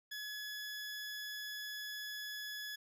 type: tone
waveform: 20% pulse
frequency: 1697 Hz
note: G#6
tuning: 37 cents sharp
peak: -37 dBFS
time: 0.11-2.76 s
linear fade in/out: 10 ms
effects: none